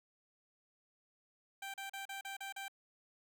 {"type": "tone bursts", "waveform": "15% pulse", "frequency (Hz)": 784, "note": "G5", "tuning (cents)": 0, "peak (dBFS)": -36, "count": 7, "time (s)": [1.62, 2.682], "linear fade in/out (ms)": 5, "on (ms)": 120, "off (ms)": 37, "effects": []}